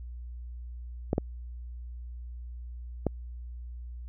clicks, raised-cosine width 2 ms, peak -12 dBFS, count 3, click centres 1.131 / 1.181 / 3.067 s, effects added 60 Hz sine -38 dBFS peak until 4.08 s

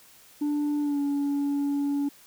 sine tone with pitch glide, 293.7 to 284.2 Hz, D4 to C#4, 0 to +43 cents, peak -21 dBFS, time 0.41-2.09 s, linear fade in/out 10 ms, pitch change -57 cents, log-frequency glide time 0.81-0.99 s, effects tanh soft clip ceiling -23 dBFS + white hiss -54 dBFS RMS until 2.26 s

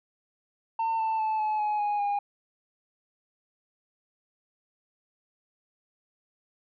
sine tone with pitch steps, 903 / 887.5 / 872.2 / 857.3 / 842.5 / 828.1 / 813.8 Hz, A5 / A5 / A5 / A5 / G#5 / G#5 / G#5, +45 / +15 / -15 / -45 / +25 / -5 / -35 cents, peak -22 dBFS, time 0.79-2.19 s, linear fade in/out 5 ms, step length 200 ms, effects tanh soft clip ceiling -24 dBFS

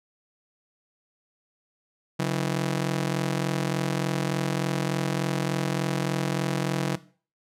sawtooth ring-modulated tone, 161.6 Hz, E3, 34 cents flat, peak -17 dBFS, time 2.19-6.96 s, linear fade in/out 10 ms, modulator 21.7 Hz, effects noise-tail reverb RT60 0.4 s tail -17 dB re dry + low-pass 11000 Hz 12 dB/octave

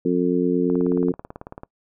harmonic tone, 89 Hz, F2, 33 cents sharp, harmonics 2 / 3 / 4 / 5, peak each -24 / -21 / -23 / -23 dBFS, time 0.05-1.12 s, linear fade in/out 5 ms
click train, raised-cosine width 1 ms, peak -21 dBFS, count 18, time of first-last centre 0.7-1.634 s, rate 18.2 Hz
effects noise-tail reverb RT60 0.1 s tail -23 dB re dry

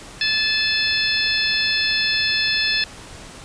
harmonic tone with a mistuned harmonic, 870 Hz, A5, 20 cents flat, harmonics 2 / 3 / 4 / 5 / 6, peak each -24 / -24 / -24 / -24 / -24 dBFS, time 0.21-2.84 s, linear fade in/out 2 ms, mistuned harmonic 5, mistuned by -51 cents, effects pink hiss -39 dBFS RMS until 3.44 s + resampled to 22050 Hz

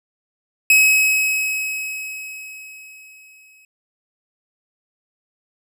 45% pulse tone with exponential decay, 2557 Hz, D#7, 47 cents sharp, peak -9 dBFS, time 0.7-3.65 s, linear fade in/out 2 ms, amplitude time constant 640 ms, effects none

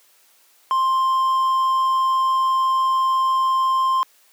triangle tone, 1051 Hz, C6, 7 cents sharp, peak -14 dBFS, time 0.71-4.03 s, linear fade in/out 0 ms, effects white hiss -56 dBFS RMS until 4.32 s + high-pass 400 Hz 12 dB/octave

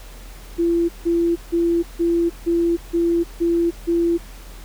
sine tone bursts, 339.3 Hz, F4, 50 cents flat, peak -15 dBFS, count 8, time 0.58-4.18 s, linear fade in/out 20 ms, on 310 ms, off 160 ms, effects added 42 Hz sine -36 dBFS peak until 4.64 s + pink hiss -44 dBFS RMS until 4.64 s

